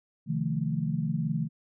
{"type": "chord", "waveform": "sine", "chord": "F dominant seventh", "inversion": "second", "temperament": "equal", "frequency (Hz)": [130.81, 155.56, 174.61, 220], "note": ["C3", "Eb3", "F3", "A3"], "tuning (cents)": [0, 0, 0, 0], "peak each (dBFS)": [-35, -29, -33, -33], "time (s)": [0.26, 1.49], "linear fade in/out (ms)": 50, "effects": []}